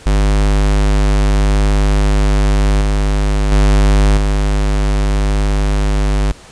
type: tone with level steps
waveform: square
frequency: 50.4 Hz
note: G1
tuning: 49 cents sharp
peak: -10 / -12 / -8 / -12 dBFS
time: 0.06-6.32 s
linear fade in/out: 5 ms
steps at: 2.81 / 3.52 / 4.17 s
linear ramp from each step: 2 ms
effects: pink hiss -39 dBFS RMS until 6.51 s + resampled to 22050 Hz